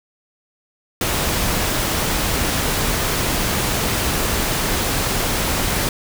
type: noise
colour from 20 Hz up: pink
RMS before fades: -20 dBFS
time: 1.01-5.89 s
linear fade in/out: 2 ms
effects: none